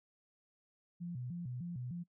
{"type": "tone with vibrato", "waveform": "sine", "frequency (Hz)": 146.83, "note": "D3", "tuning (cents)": 0, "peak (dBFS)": -39, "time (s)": [1, 2.04], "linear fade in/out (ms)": 20, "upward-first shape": "square", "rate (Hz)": 3.3, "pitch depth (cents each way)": 290, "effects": ["noise-tail reverb RT60 0.1 s tail -24 dB re dry"]}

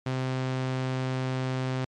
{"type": "tone", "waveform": "sawtooth", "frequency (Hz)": 129.9, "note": "C3", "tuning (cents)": -12, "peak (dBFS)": -23, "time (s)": [0.06, 1.85], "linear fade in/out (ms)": 5, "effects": ["low-pass 5000 Hz 12 dB/octave", "MP3 64 kbps"]}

